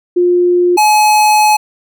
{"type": "tone pair in turn", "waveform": ["sine", "square"], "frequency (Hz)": [354.4, 849.5], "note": ["F4", "G#5"], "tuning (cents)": [25, 39], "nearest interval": "octave + minor third", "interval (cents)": 1514, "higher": "second", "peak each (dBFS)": -7, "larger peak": "neither", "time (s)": [[0.16, 0.77], [0.77, 1.57]], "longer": "second", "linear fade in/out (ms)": 10, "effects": []}